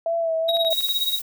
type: tone with vibrato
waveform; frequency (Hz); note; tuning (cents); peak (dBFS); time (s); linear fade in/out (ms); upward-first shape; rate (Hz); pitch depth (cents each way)
sine; 659.3; E5; 0; -20; 0.06-0.73; 2; sine; 2.5; 34
type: tone with tremolo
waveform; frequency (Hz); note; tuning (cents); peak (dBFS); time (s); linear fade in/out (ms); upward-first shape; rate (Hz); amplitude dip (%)
triangle; 3802; A#7; +33; -16; 0.48-1.19; 10; triangle; 17; 90
type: click train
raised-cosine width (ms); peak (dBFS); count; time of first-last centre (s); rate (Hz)
0.2; -23; 6; 0.49-0.887; 12.6
type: noise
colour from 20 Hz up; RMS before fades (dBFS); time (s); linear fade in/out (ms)
violet; -30; 0.7-1.22; 10
effects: none